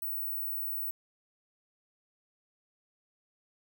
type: tone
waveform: sine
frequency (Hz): 15880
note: B9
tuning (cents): +8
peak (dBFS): -32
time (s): 0.02-0.91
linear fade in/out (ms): 2
effects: none